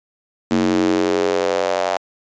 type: tone with high-pass filter sweep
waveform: square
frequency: 45.68 Hz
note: F#1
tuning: 21 cents flat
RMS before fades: -18 dBFS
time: 0.51-1.97 s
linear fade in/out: 0 ms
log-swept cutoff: 250 to 680 Hz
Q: 3.9
effects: resampled to 16000 Hz